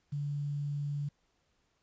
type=tone with quantisation; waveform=sine; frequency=144.4 Hz; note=D3; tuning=29 cents flat; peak=-32 dBFS; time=0.12-1.09 s; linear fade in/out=10 ms; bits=10; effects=pink hiss -75 dBFS RMS until 1.82 s + resampled to 16000 Hz